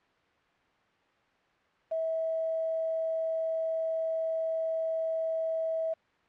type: tone with quantisation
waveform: sine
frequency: 648 Hz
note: E5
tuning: 30 cents flat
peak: -28 dBFS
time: 1.91-5.94 s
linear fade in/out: 10 ms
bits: 8
effects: white hiss -66 dBFS RMS until 6.28 s + low-pass 2000 Hz 12 dB/octave